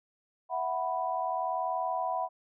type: chord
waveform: sine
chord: E suspended second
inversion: none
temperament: equal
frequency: 659.3 / 740 / 987.8 Hz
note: E5 / F#5 / B5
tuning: 0 / 0 / 0 cents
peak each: -35 / -32 / -33 dBFS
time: 0.49-2.29 s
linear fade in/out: 50 ms
effects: none